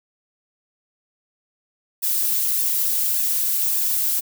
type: noise with flanger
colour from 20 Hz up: violet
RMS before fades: -21 dBFS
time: 2.02-4.21 s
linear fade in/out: 20 ms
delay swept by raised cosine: 1.1 to 5.2 ms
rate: 1.7 Hz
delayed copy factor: +0.7
effects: none